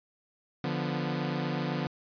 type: chord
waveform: sawtooth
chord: B diminished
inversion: first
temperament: equal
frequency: 146.83 / 174.61 / 246.9 Hz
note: D3 / F3 / B3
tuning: 0 / 0 / 0 cents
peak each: -29 / -30 / -31 dBFS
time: 0.64-1.87 s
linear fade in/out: 2 ms
effects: resampled to 11025 Hz